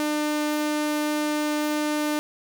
sawtooth tone, 300.3 Hz, D4, 39 cents sharp, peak -19 dBFS, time 0-2.19 s, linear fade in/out 0 ms, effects 8-bit

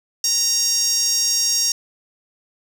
sawtooth tone with high-pass filter, 932.3 Hz, A#5, in tune, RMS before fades -19 dBFS, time 0.24-1.72 s, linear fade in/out 2 ms, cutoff 5800 Hz, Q 7.4, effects none

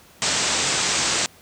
white low-pass noise, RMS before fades -22 dBFS, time 0.22-1.26 s, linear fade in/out 0 ms, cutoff 8300 Hz, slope 96 dB/octave, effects pink hiss -50 dBFS RMS until 1.41 s + high-pass 80 Hz 12 dB/octave

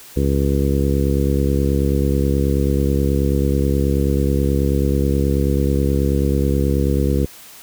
harmonic tone, 69.3 Hz, C#2, in tune, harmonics 1 / 2 / 3 / 4 / 5 / 6 / 7, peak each -18 / -21 / -23 / -24 / -25 / -26 / -26 dBFS, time 0.16-7.26 s, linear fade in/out 10 ms, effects white hiss -41 dBFS RMS until 7.62 s

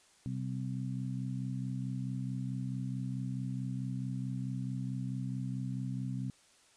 harmonic tone, 64.6 Hz, C2, 21 cents flat, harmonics 2 / 3 / 4, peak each -36 / -40 / -42 dBFS, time 0.26-6.3 s, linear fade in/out 0 ms, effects white hiss -64 dBFS RMS until 6.76 s + resampled to 22050 Hz

